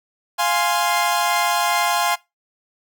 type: chord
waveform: sawtooth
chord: F minor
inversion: none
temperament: equal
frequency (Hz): 698.5 / 830.6 / 1046.5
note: F5 / Ab5 / C6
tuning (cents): 0 / 0 / 0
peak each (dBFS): -18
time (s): 0.38-2.16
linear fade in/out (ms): 20
effects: noise-tail reverb RT60 0.2 s tail -20 dB re dry